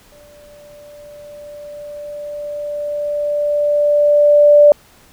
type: tone with exponential growth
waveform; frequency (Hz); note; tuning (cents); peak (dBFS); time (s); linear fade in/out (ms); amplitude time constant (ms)
sine; 587.3; D5; 0; -3; 0.12-4.72; 1; 1000
effects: pink hiss -48 dBFS RMS until 5.12 s